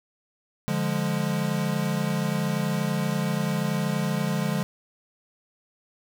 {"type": "chord", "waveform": "square", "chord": "D diminished", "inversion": "none", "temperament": "equal with one note detuned", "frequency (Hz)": [146.83, 175.42, 207.7], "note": ["D3", "F3", "Ab3"], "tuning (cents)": [0, 8, 0], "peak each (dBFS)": -29, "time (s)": [0.68, 4.63], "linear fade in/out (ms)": 0, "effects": []}